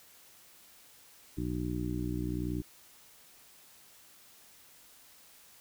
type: harmonic tone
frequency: 60.9 Hz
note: B1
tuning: 24 cents flat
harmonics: 1 / 2 / 3 / 4 / 5 / 6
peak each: -38 / -38 / -39 / -43 / -36 / -43 dBFS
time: 1.37-2.62 s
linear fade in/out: 10 ms
effects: white hiss -58 dBFS RMS until 5.6 s